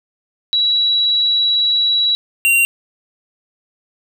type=tone pair in turn; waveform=sine / square; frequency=3906 / 2762 Hz; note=B7 / F7; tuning=-20 / -20 cents; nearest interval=tritone; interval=600 cents; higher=first; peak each=-12 / -11 dBFS; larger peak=second; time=0.53-2.15 / 2.45-2.65 s; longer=first; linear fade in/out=0 ms; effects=none